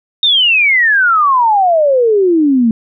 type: exponential sweep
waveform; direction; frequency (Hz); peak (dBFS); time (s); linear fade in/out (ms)
sine; down; 3729 to 220; -7; 0.23-2.71; 2
effects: none